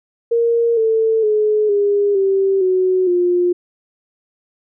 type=tone with pitch steps; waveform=sine; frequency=466.2 / 445.4 / 425.5 / 406.6 / 388.4 / 371.1 / 354.5 Hz; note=A#4 / A4 / G#4 / G#4 / G4 / F#4 / F4; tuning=0 / +21 / +42 / -37 / -16 / +5 / +26 cents; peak=-12 dBFS; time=0.31-3.53 s; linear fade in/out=10 ms; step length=460 ms; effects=none